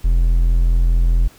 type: tone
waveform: triangle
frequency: 42.36 Hz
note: E1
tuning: 48 cents sharp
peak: -9 dBFS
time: 0.04-1.28 s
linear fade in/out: 10 ms
effects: pink hiss -47 dBFS RMS until 1.38 s